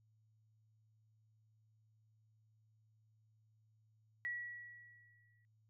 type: tone with exponential decay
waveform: sine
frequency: 1931 Hz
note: B6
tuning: 39 cents flat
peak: -37 dBFS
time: 4.25-5.45 s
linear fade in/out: 0 ms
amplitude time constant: 260 ms
effects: added 109 Hz sine -70 dBFS peak until 5.69 s